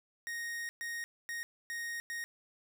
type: tone bursts at uneven times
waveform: 45% pulse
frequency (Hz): 1864.7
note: A#6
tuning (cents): 0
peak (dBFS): -37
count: 5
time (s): 0.27-0.69 / 0.81-1.04 / 1.29-1.43 / 1.7-2 / 2.1-2.24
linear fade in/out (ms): 0
effects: none